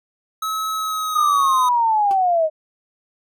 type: tone with pitch glide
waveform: square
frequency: 1289 to 1248 Hz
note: E6 to D#6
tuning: -39 to +5 cents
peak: -22 dBFS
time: 0.42-1.69 s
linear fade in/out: 5 ms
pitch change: -56 cents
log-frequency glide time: 0.73-1.38 s
type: linear sweep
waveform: sine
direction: down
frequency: 1244.5 to 613 Hz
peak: -14 dBFS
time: 1.13-2.5 s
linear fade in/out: 50 ms
type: tone with exponential decay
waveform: 20% pulse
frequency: 378.3 Hz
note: F#4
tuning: 38 cents sharp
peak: -24 dBFS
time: 2.11-2.19 s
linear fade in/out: 0 ms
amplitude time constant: 17 ms
effects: none